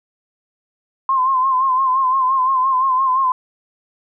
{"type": "tone with vibrato", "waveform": "sine", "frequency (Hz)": 1046.5, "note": "C6", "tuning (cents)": 0, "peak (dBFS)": -13, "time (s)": [1.09, 3.32], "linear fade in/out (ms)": 2, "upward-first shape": "sine", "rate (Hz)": 5.8, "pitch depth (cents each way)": 58, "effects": []}